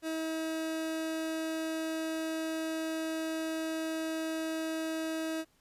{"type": "tone", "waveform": "30% pulse", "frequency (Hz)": 320.3, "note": "E4", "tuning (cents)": -50, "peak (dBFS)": -30, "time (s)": [0.02, 5.45], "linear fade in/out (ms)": 50, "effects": ["pink hiss -69 dBFS RMS until 5.6 s", "resampled to 32000 Hz"]}